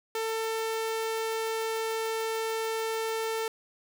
sawtooth tone, 446.6 Hz, A4, 26 cents sharp, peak -25 dBFS, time 0.15-3.48 s, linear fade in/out 2 ms, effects none

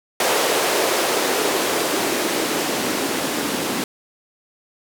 blue noise with band-pass filter sweep, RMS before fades -21 dBFS, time 0.2-3.84 s, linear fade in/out 2 ms, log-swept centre 480 to 250 Hz, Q 1.9, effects none

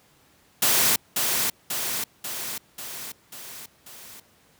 white noise with echo, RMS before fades -20 dBFS, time 0.62-0.96 s, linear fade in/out 5 ms, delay 540 ms, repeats 6, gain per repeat -4 dB, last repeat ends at 4.2 s, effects pink hiss -59 dBFS RMS until 4.59 s + high-pass 80 Hz 12 dB/octave

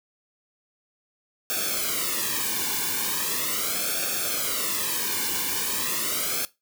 white noise with flanger, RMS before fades -27 dBFS, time 1.5-6.45 s, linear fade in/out 0 ms, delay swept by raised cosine 1 to 1.56 ms, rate 0.39 Hz, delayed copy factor -0.9, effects noise-tail reverb RT60 0.2 s tail -18 dB re dry

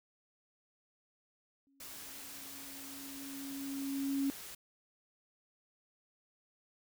sine tone with exponential growth, 275.2 Hz, C#4, 12 cents flat, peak -29 dBFS, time 1.67-4.3 s, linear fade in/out 0 ms, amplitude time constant 570 ms
white noise, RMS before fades -48 dBFS, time 1.8-4.55 s, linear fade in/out 5 ms
effects none

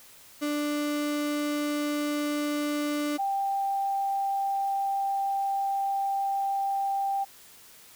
35% pulse / sine tone pair in turn, 294.6 / 788.3 Hz, D4 / G5, +6 / +9 cents, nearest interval octave + perfect fourth, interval 1703 cents, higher second, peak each -25 dBFS, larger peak neither, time 0.41-3.18 / 3.18-7.25 s, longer second, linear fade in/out 20 ms, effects white hiss -52 dBFS RMS until 7.95 s

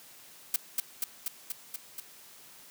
blue noise with echo, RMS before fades -26 dBFS, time 0.54-0.56 s, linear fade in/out 2 ms, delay 240 ms, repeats 6, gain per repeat -2 dB, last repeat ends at 2 s, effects white hiss -53 dBFS RMS until 2.7 s + high-pass 100 Hz 12 dB/octave

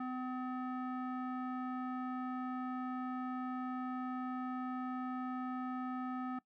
square tone with low-pass filter, 254.4 Hz, C4, 48 cents flat, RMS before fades -40 dBFS, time 0-6.39 s, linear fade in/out 5 ms, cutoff 1300 Hz, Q 2.5, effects noise-tail reverb RT60 0.1 s tail -20 dB re dry

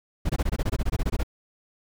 brown noise bursts, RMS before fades -23 dBFS, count 15, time 0.25-1.234 s, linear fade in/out 10 ms, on 46 ms, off 21 ms, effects none

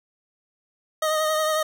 25% pulse tone with vibrato, 622.3 Hz, D#5, in tune, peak -17 dBFS, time 1.02-1.63 s, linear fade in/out 5 ms, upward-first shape triangle, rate 11 Hz, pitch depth 29 cents each way, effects none

